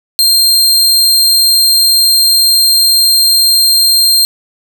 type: tone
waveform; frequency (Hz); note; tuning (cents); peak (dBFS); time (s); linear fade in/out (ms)
sawtooth; 4186; C8; 0; -3; 0.19-4.25; 0
effects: none